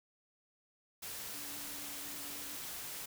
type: tone in noise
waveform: sine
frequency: 287.9 Hz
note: D4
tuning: 34 cents flat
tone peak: -55 dBFS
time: 1.34-2.57 s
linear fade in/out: 10 ms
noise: white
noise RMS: -44 dBFS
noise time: 1.02-3.06 s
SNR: -14 dB
effects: none